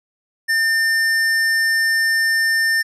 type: tone with hard clipping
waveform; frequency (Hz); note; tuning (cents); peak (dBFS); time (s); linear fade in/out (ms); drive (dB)
sine; 1800; A6; +39; -16; 0.48-2.83; 20; 18
effects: low-pass 12000 Hz 12 dB/octave